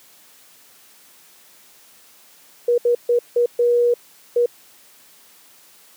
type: tone bursts at uneven times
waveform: sine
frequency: 480 Hz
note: B4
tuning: 49 cents flat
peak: -13 dBFS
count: 6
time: 2.68-2.78 / 2.85-2.95 / 3.09-3.19 / 3.36-3.46 / 3.59-3.94 / 4.36-4.46 s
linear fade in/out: 5 ms
effects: white hiss -50 dBFS RMS until 5.96 s + high-pass 150 Hz 12 dB/octave